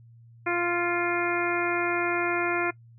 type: harmonic tone with a mistuned harmonic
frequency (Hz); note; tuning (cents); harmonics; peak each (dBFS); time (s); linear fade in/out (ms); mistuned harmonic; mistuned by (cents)
347.9; F4; -7; 1 / 2 / 3 / 4 / 5 / 6 / 7; -28 / -32 / -34 / -31 / -34 / -33 / -33; 0.46-2.71; 10; 6; +23
effects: noise-tail reverb RT60 0.1 s tail -21 dB re dry + added 116 Hz sine -49 dBFS peak until 2.98 s